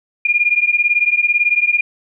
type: beating tone pair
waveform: sine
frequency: 2411 / 2429 Hz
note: D7 / D#7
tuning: +45 / -42 cents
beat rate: 18 Hz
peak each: -15 dBFS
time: 0.25-1.81 s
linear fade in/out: 5 ms
effects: none